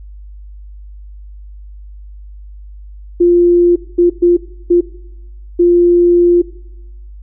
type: tone bursts at uneven times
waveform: sine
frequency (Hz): 348.8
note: F4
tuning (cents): -2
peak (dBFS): -5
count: 5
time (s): 3.2-3.76 / 3.98-4.1 / 4.22-4.37 / 4.7-4.81 / 5.59-6.42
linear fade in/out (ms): 10
effects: noise-tail reverb RT60 0.9 s tail -18 dB re dry + added 50 Hz sine -30 dBFS peak until 7.22 s